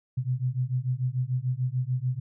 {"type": "beating tone pair", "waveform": "sine", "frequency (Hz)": [123.7, 130.5], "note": ["B2", "C3"], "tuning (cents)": [3, -4], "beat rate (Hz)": 6.8, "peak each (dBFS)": -28, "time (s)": [0.17, 2.2], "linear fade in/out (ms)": 10, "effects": []}